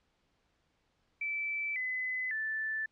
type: tone with pitch steps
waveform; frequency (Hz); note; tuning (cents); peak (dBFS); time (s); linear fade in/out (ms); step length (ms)
sine; 2320 / 2020 / 1758.2; D7 / B6 / A6; -22 / +39 / -2; -32; 1.21-2.86; 5; 550
effects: pink hiss -75 dBFS RMS until 2.91 s + low-pass 5000 Hz 12 dB/octave